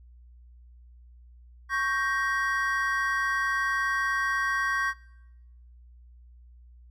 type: chord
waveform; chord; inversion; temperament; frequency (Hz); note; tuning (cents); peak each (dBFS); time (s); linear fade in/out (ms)
triangle; G diminished; second; equal with one note detuned; 1108.7 / 1568 / 1884.1; Db6 / G6 / Bb6; 0 / 0 / +18; -27 / -27 / -28; 1.69-4.94; 50
effects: noise-tail reverb RT60 0.9 s tail -23 dB re dry + added 60 Hz sine -49 dBFS peak until 6.9 s